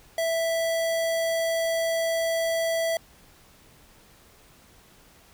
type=tone; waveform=square; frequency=659.3 Hz; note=E5; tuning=in tune; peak=-24 dBFS; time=0.18-2.97 s; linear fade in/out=2 ms; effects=pink hiss -55 dBFS RMS until 5.33 s